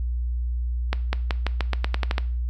accelerating click train, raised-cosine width 0.3 ms, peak -8 dBFS, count 11, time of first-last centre 0.93-2.181 s, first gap 200 ms, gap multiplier 0.89, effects noise-tail reverb RT60 0.5 s tail -18 dB re dry + added 60 Hz sine -23 dBFS peak until 2.49 s

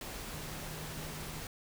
sine tone in noise, 155.56 Hz, D#3, in tune, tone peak -46 dBFS, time 0.33-1.4 s, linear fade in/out 2 ms, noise pink, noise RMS -43 dBFS, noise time 0.01-1.47 s, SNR -6 dB, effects none

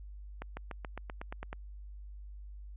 accelerating click train, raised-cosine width 0.5 ms, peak -25 dBFS, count 10, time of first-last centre 0.42-1.529 s, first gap 150 ms, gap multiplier 0.95, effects added 50 Hz sine -44 dBFS peak until 2.76 s + resampled to 8000 Hz

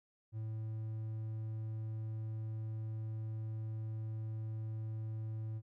triangle tone, 110 Hz, A2, in tune, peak -36 dBFS, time 0.32-5.62 s, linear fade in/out 50 ms, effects none

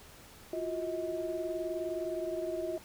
sine tone cluster, 345.7 / 365.1 / 636 Hz, F4 / F#4 / D#5, -18 / -23 / +38 cents, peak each -37 / -39 / -36 dBFS, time 0.53-2.78 s, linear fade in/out 2 ms, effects pink hiss -54 dBFS RMS until 2.84 s

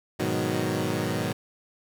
15% pulse chord, G# minor seventh, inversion none, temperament equal, 103.83 / 123.47 / 155.56 / 185 Hz, G#2 / B2 / D#3 / F#3, 0 / 0 / 0 / 0 cents, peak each -25 dBFS, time 0.19-1.33 s, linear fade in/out 10 ms, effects none

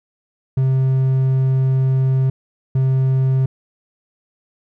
triangle tone bursts at uneven times, 132 Hz, C3, 16 cents sharp, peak -11 dBFS, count 2, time 0.57-2.3 / 2.75-3.46 s, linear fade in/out 5 ms, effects none

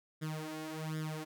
sawtooth tone with flanger, 156.4 Hz, D#3, 9 cents sharp, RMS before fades -40 dBFS, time 0.21-1.25 s, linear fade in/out 20 ms, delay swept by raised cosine 0.57 to 3.67 ms, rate 1.3 Hz, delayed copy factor +0.85, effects none

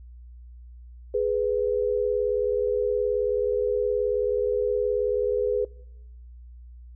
sine tone pair together, 417 / 495.9 Hz, G#4 / B4, +7 / +7 cents, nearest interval minor third, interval 300 cents, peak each -24 dBFS, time 1.14-5.65 s, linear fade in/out 5 ms, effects noise-tail reverb RT60 0.9 s tail -23 dB re dry + added 60 Hz sine -42 dBFS peak until 6.95 s

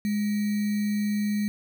sine tone with sample-and-hold, 207.7 Hz, G#3, in tune, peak -23 dBFS, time 0.05-1.48 s, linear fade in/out 0 ms, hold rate 2100 Hz, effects none

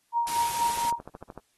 sine tone with tremolo, 939 Hz, A#5, 12 cents sharp, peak -21 dBFS, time 0.12-1 s, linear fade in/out 50 ms, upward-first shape triangle, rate 4.3 Hz, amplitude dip 75%
white noise, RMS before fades -34 dBFS, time 0.27-0.9 s, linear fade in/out 0 ms
click train, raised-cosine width 1 ms, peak -26 dBFS, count 10, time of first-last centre 0.7-1.377 s, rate 13.3 Hz
effects white hiss -70 dBFS RMS until 1.57 s + AAC 32 kbps

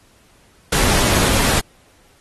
pink noise, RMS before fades -17 dBFS, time 0.72-1.6 s, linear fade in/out 5 ms, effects pink hiss -54 dBFS RMS until 2.2 s + AAC 32 kbps

